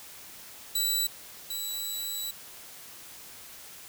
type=tone pair in turn; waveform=15% pulse; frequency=3951 / 3937 Hz; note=B7 / B7; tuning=0 / -6 cents; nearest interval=unison; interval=6 cents; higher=first; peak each=-18 / -25 dBFS; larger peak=first; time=0.75-1.07 / 1.5-2.31 s; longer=second; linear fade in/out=5 ms; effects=white hiss -47 dBFS RMS until 3.88 s